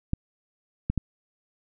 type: clicks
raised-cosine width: 5 ms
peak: -12 dBFS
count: 3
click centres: 0.134 / 0.9 / 0.977 s
effects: none